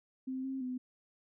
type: tone with pitch steps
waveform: sine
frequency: 260.7 / 266.2 / 253 Hz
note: C4 / C4 / B3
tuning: -6 / +30 / +42 cents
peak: -35 dBFS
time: 0.27-0.78 s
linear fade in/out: 10 ms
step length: 170 ms
effects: none